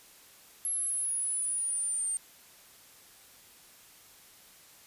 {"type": "linear sweep", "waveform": "sine", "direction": "down", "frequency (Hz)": [11175, 8720], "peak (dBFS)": -29, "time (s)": [0.65, 2.17], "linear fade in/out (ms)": 0, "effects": ["white hiss -56 dBFS RMS until 4.86 s", "resampled to 32000 Hz"]}